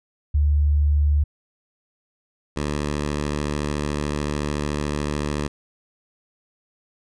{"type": "tone pair in turn", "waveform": ["sine", "10% pulse"], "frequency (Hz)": [73.42, 73.71], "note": ["D2", "D2"], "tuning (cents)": [0, 7], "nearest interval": "unison", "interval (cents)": 7, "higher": "second", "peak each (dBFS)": -15, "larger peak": "neither", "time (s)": [[0.34, 1.24], [2.56, 5.48]], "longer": "second", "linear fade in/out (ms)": 10, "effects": ["resampled to 22050 Hz"]}